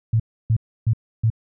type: tone bursts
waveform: sine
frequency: 112 Hz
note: A2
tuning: 31 cents sharp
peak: -14 dBFS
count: 4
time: 0.13-1.302 s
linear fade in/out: 5 ms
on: 68 ms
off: 300 ms
effects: none